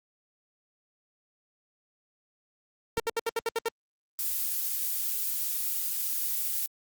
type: tone bursts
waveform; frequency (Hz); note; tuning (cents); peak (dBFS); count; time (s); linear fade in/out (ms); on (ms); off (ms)
sawtooth; 457.7; A#4; -32; -22; 8; 2.97-3.685; 2; 29; 69
type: click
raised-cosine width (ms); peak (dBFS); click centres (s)
3; -23; 2.979
type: noise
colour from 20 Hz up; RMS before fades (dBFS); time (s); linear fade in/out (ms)
violet; -30; 4.19-6.66; 0
effects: Opus 48 kbps